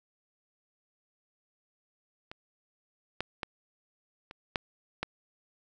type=clicks; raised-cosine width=0.3 ms; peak=-26 / -15 / -17 / -28 / -12 / -15 dBFS; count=6; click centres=2.315 / 3.206 / 3.432 / 4.311 / 4.558 / 5.03 s; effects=none